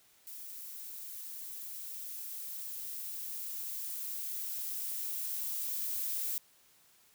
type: noise with level ramp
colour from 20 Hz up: violet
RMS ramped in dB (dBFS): -46 to -35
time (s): 0.27-6.38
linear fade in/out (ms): 0
effects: white hiss -65 dBFS RMS until 7.14 s